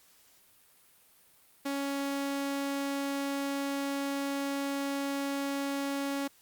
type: tone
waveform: sawtooth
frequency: 278.5 Hz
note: C#4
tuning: 8 cents sharp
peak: -27 dBFS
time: 1.65-6.28 s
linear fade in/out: 10 ms
effects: white hiss -62 dBFS RMS until 6.41 s + Opus 48 kbps